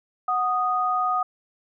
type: tone pair together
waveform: sine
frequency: 737.3 / 1240 Hz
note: F#5 / D#6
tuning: -6 / -6 cents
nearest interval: major sixth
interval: 900 cents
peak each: -25 / -22 dBFS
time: 0.28-1.23 s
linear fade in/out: 5 ms
effects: none